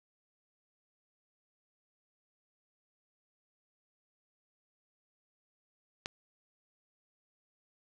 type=click; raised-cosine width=0.2 ms; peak=-18 dBFS; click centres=6.059 s; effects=none